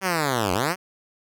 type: linear two-way sweep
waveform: 5% pulse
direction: down then up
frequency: 196.5 to 86 to 194.8 Hz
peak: -10 dBFS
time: 0.01-0.76 s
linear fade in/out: 50 ms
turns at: 0.53 s
effects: none